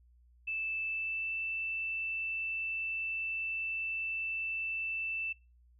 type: tone with pitch glide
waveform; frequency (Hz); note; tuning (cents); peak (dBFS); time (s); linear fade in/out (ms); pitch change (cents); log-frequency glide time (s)
sine; 2637 to 2655; E7 to E7; 0 to +12; -33; 0.47-5.33; 10; +12; 0.86-1.33
effects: noise-tail reverb RT60 0.3 s tail -24 dB re dry + added 60 Hz sine -60 dBFS peak until 5.79 s